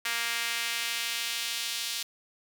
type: tone with high-pass filter sweep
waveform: sawtooth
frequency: 233.1 Hz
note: A#3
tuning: in tune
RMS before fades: -32 dBFS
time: 0.05-2.03 s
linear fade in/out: 5 ms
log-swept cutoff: 1900 to 3700 Hz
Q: 1.3
effects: none